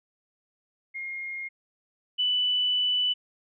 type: tone pair in turn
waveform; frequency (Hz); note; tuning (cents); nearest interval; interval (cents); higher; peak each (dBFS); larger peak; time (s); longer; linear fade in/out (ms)
sine; 2136 / 2982; C7 / F#7; +35 / +13; tritone; 578; second; -32 / -22; second; 0.94-1.49 / 2.18-3.14; second; 20
effects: none